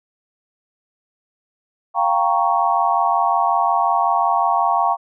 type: chord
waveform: sine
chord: G half-diminished seventh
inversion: third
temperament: equal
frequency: 698.5 / 784 / 932.3 / 1108.7 Hz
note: F5 / G5 / Bb5 / Db6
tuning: 0 / 0 / 0 / 0 cents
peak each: -20 dBFS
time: 1.94-4.97 s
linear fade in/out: 50 ms
effects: none